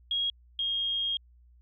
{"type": "tone pair in turn", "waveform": "sine", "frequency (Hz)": [3284, 3246], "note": ["G#7", "G#7"], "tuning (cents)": [-20, -40], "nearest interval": "unison", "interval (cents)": 20, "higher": "first", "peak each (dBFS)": [-26, -27], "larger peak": "first", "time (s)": [[0.11, 0.3], [0.59, 1.17]], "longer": "second", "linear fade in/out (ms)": 2, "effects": ["added 60 Hz sine -55 dBFS peak until 1.61 s"]}